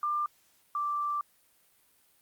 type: tone pair in turn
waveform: sine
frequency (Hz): 1193 / 1173.9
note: D6 / D6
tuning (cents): +27 / -1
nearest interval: unison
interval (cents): 28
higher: first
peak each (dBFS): -27 / -28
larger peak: first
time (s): 0.03-0.26 / 0.75-1.21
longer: second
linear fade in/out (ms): 2
effects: white hiss -66 dBFS RMS until 2.21 s + Opus 48 kbps